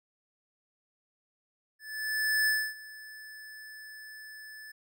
square tone with ADSR envelope, 1739 Hz, A6, 21 cents flat, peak -24 dBFS, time 1.79-4.72 s, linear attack 680 ms, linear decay 270 ms, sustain -21 dB, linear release 8 ms, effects none

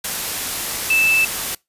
sine tone in noise, 2637 Hz, E7, in tune, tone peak -13 dBFS, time 0.9-1.25 s, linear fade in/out 5 ms, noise white, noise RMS -24 dBFS, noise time 0.04-1.55 s, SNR +8 dB, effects noise-tail reverb RT60 0.2 s tail -24 dB re dry + resampled to 32000 Hz

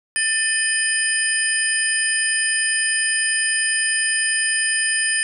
sine tone cluster, 1780 / 2513 / 3044 / 5000 / 9050 Hz, A6 / D#7 / F#7 / D#8 / C#9, +20 / +17 / +48 / +8 / +35 cents, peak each -21 / -28 / -30 / -29 / -21 dBFS, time 0.16-5.23 s, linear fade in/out 0 ms, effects none

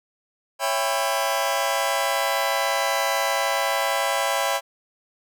sawtooth chord, C# half-diminished seventh, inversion none, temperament just, 554.4 / 665.2 / 798.3 / 997.9 Hz, C#5 / E5 / G5 / B5, 0 / +16 / +31 / +18 cents, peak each -23 dBFS, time 0.59-4.61 s, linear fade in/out 50 ms, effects none

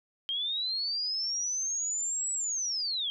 sine linear two-way sweep, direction up then down, 3163 to 7880 to 3163 Hz, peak -29 dBFS, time 0.29-3.1 s, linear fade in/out 0 ms, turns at 2.32 s, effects none

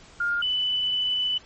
sine tone pair in turn, 1411 / 2990 Hz, F6 / F#7, +17 / +17 cents, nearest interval octave + minor second, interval 1300 cents, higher second, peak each -22 dBFS, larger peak neither, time 0.2-0.42 / 0.42-1.38 s, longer second, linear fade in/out 5 ms, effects pink hiss -50 dBFS RMS until 1.45 s + MP3 32 kbps

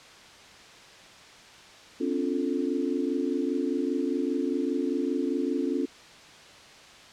sine chord, D minor seventh, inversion third, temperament equal with one note detuned, 261.6 / 286.6 / 349.2 / 440 Hz, C4 / D4 / F4 / A4, 0 / -42 / 0 / 0 cents, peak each -30 / -29 / -31 / -34 dBFS, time 2-5.86 s, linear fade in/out 10 ms, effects white hiss -49 dBFS RMS until 7.12 s + low-pass 5000 Hz 12 dB/octave

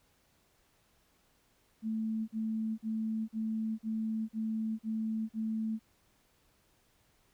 sine tone bursts, 220.5 Hz, A3, 4 cents sharp, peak -31 dBFS, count 8, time 1.82-5.794 s, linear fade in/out 50 ms, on 460 ms, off 42 ms, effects pink hiss -70 dBFS RMS until 7.33 s

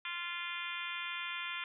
harmonic tone, 347.1 Hz, F4, 11 cents flat, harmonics 3 / 4 / 5 / 6 / 7 / 8 / 9 / 10, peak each -46 / -45 / -47 / -45 / -43 / -48 / -47 / -47 dBFS, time 0.05-1.64 s, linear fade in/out 2 ms, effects none

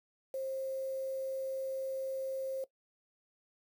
sine tone with quantisation, 532 Hz, C5, 29 cents sharp, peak -34 dBFS, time 0.34-2.64 s, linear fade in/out 2 ms, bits 9, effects noise-tail reverb RT60 0.1 s tail -18 dB re dry

